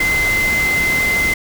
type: tone in noise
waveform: sine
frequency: 2064 Hz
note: C7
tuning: 24 cents flat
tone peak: -14 dBFS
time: 0-1.34 s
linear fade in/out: 5 ms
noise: pink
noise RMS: -23 dBFS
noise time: 0-1.34 s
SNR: +6 dB
effects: none